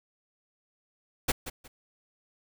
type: noise with echo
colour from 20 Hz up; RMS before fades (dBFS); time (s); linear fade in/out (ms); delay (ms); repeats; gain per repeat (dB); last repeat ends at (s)
pink; -25; 1.28-1.32; 10; 180; 2; -12; 1.68
effects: none